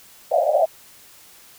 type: band-pass noise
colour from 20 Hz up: pink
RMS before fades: -18 dBFS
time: 0.31-0.66 s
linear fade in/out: 10 ms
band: 550 to 750 Hz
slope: 96 dB/octave
effects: white hiss -48 dBFS RMS until 1.58 s

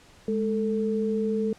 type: tone pair together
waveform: sine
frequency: 209.2 / 443.3 Hz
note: G#3 / A4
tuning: +13 / +13 cents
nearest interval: octave + minor second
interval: 1300 cents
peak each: -26 dBFS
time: 0.28-1.53 s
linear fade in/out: 2 ms
effects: pink hiss -54 dBFS RMS until 1.58 s + low-pass 8000 Hz 12 dB/octave

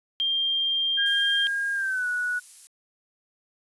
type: tone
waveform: sine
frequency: 3191 Hz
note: G7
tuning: 30 cents sharp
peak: -22 dBFS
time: 0.2-1.47 s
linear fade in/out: 0 ms
type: tone with pitch glide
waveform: sine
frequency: 1621 to 1469.4 Hz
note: G#6 to F#6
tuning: -42 to -12 cents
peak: -24 dBFS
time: 0.97-2.4 s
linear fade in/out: 20 ms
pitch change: -170 cents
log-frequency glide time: 1.74-2.07 s
type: noise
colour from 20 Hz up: violet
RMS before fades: -42 dBFS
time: 1.06-2.67 s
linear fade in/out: 0 ms
effects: resampled to 24000 Hz

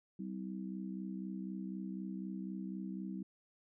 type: harmonic tone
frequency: 64 Hz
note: C2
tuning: 38 cents flat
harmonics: 3 / 4 / 5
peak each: -41 / -47 / -47 dBFS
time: 0.19-3.23 s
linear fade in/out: 5 ms
effects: none

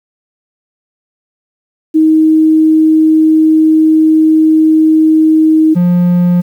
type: tone pair in turn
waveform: sine / triangle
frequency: 314.9 / 176.73 Hz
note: D#4 / F3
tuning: +21 / +21 cents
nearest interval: minor seventh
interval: 1000 cents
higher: first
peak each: -4 dBFS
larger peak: neither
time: 1.94-5.75 / 5.75-6.42 s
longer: first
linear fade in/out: 20 ms
effects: 7-bit

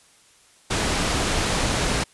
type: low-pass noise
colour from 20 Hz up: pink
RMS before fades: -23 dBFS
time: 0.7-2.04 s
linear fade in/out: 10 ms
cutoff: 9200 Hz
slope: 12 dB/octave
effects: white hiss -55 dBFS RMS until 2.13 s + resampled to 24000 Hz

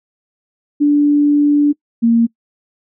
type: tone pair in turn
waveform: sine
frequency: 291.7 / 231.5 Hz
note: D4 / A#3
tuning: -12 / -12 cents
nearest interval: major third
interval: 400 cents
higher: first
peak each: -8 dBFS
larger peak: neither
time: 0.8-1.73 / 2.02-2.27 s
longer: first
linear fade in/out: 20 ms
effects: noise-tail reverb RT60 0.1 s tail -24 dB re dry

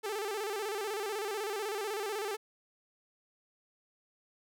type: tone with vibrato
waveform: sawtooth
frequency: 415.3 Hz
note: G#4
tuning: in tune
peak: -30 dBFS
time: 0.03-2.37 s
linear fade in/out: 20 ms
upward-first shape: square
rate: 16 Hz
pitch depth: 87 cents each way
effects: none

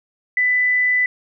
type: tone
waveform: sine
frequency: 1994 Hz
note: B6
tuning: 16 cents sharp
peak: -14 dBFS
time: 0.37-1.06 s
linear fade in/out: 2 ms
effects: none

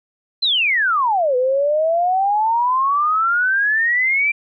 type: exponential two-way sweep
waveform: sine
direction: down then up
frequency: 4186 to 493.9 to 2373 Hz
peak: -14 dBFS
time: 0.42-4.32 s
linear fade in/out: 10 ms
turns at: 1.36 s
effects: none

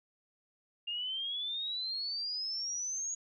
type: exponential sweep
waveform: sine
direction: up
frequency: 2800 to 6740 Hz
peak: -34 dBFS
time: 0.87-3.15 s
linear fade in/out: 10 ms
effects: none

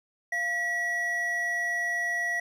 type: tone pair together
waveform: triangle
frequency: 693.4 / 1932 Hz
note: F5 / B6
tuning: -13 / -39 cents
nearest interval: octave + tritone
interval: 1774 cents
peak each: -34 / -25 dBFS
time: 0.32-2.4 s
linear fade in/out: 5 ms
effects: none

